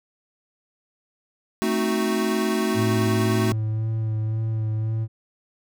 square chord, A diminished seventh, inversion none, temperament equal, 220 / 261.6 / 311.1 / 370 Hz, A3 / C4 / Eb4 / Gb4, 0 / 0 / 0 / 0 cents, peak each -25 / -31 / -29 / -26 dBFS, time 1.62-3.52 s, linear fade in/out 0 ms
triangle tone with vibrato, 110.1 Hz, A2, 2 cents sharp, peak -20 dBFS, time 2.74-5.08 s, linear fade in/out 50 ms, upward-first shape sine, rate 1.9 Hz, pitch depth 21 cents each way
effects none

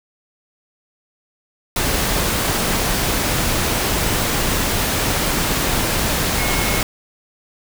sine tone in noise, 2174 Hz, C#7, 34 cents flat, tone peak -26 dBFS, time 6.38-6.81 s, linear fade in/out 2 ms, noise pink, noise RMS -19 dBFS, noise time 1.76-6.83 s, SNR -10 dB, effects none

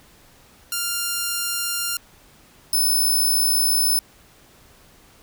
5% pulse tone pair in turn, 1396.9 / 5261 Hz, F6 / E8, 0 / -4 cents, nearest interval octave + major seventh, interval 2296 cents, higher second, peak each -11 dBFS, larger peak neither, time 0.72-1.97 / 2.73-3.99 s, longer second, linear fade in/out 2 ms, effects pink hiss -52 dBFS RMS until 5.22 s

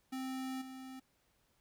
square tone with level steps, 261.6 Hz, C4, in tune, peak -39 / -47 dBFS, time 0.12-1 s, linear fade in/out 10 ms, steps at 0.61 s, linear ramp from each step 10 ms, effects pink hiss -75 dBFS RMS until 1.6 s

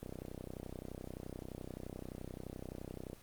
click train, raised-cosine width 2 ms, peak -30 dBFS, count 99, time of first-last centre 0.03-3.131 s, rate 31.6 Hz, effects pink hiss -60 dBFS RMS until 3.22 s + Opus 24 kbps

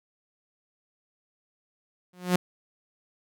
sawtooth tone with exponential growth, 180.1 Hz, F#3, 46 cents flat, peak -13 dBFS, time 2.13-2.36 s, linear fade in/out 5 ms, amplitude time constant 48 ms, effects none

